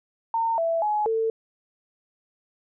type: tone with pitch steps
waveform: sine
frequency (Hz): 911 / 663 / 843 / 447.7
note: A#5 / E5 / G#5 / A4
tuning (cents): -40 / +10 / +26 / +30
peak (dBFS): -21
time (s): 0.34-1.3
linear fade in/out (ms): 2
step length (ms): 240
effects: none